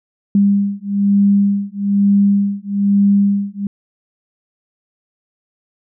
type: beating tone pair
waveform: sine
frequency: 200 / 201.1 Hz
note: G3 / G3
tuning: +35 / +44 cents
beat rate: 1.1 Hz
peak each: -14 dBFS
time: 0.35-3.67 s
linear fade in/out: 2 ms
effects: none